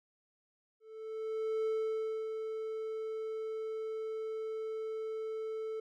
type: tone with ADSR envelope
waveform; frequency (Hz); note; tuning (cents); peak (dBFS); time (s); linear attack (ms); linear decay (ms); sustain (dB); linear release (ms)
triangle; 440; A4; 0; -28; 0.8-5.8; 860; 610; -6; 5
effects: none